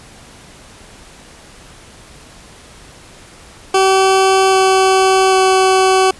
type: tone with pitch steps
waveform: 20% pulse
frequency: 382.7 / 380.5 / 378.3 Hz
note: G4 / F#4 / F#4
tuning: -42 / +48 / +38 cents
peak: -4 dBFS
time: 3.74-6.11 s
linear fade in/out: 5 ms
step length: 790 ms
effects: pink hiss -40 dBFS RMS until 6.19 s + resampled to 24000 Hz